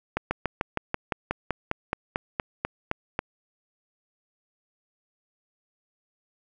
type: slowing click train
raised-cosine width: 0.5 ms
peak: -10 dBFS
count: 16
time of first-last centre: 0.17-3.191 s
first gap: 140 ms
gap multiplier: 1.05
effects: none